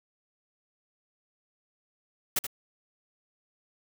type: noise with echo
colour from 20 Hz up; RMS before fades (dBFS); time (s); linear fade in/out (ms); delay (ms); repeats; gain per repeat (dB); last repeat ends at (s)
white; -26; 2.36-2.39; 5; 78; 1; -8; 2.468
effects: none